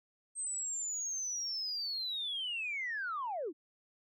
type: linear sweep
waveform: sine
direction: down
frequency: 8372 to 271.3 Hz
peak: -34 dBFS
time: 0.35-3.53 s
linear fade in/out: 50 ms
effects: tanh soft clip ceiling -30 dBFS